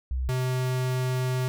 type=tone pair in turn; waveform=sine / square; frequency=64 / 128 Hz; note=C2 / C3; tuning=-38 / -38 cents; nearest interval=octave; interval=1200 cents; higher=second; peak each=-25 dBFS; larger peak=neither; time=0.11-0.29 / 0.29-1.48 s; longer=second; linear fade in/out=0 ms; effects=none